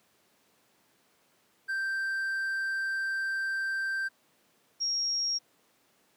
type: tone pair in turn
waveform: triangle / sine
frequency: 1568 / 5588 Hz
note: G6 / F8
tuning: 0 / 0 cents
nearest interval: octave + minor seventh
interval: 2200 cents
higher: second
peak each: -27 dBFS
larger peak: neither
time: 1.68-4.09 / 4.8-5.39 s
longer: first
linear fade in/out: 20 ms
effects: pink hiss -67 dBFS RMS until 6.16 s + high-pass 200 Hz 12 dB/octave